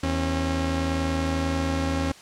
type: tone pair together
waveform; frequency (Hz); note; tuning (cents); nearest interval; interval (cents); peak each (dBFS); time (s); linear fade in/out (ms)
sawtooth; 80.5 / 270.8; E2 / C#4; -41 / -40; octave + major sixth; 2101; -22; 0.03-2.12; 5
effects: white hiss -47 dBFS RMS until 2.21 s + low-pass 7000 Hz 12 dB/octave